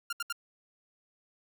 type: tone bursts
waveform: sawtooth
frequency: 1396.9 Hz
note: F6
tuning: in tune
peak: -28 dBFS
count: 3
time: 0.1-0.326 s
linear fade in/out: 5 ms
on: 28 ms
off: 71 ms
effects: none